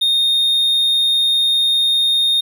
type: tone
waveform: triangle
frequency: 3685 Hz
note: A#7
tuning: 21 cents flat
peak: -11 dBFS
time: 0.01-2.41 s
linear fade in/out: 10 ms
effects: none